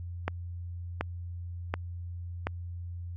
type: click train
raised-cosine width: 0.5 ms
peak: -14 dBFS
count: 4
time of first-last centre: 0.28-2.47 s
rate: 1.37 Hz
effects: added 87 Hz sine -36 dBFS peak until 3.16 s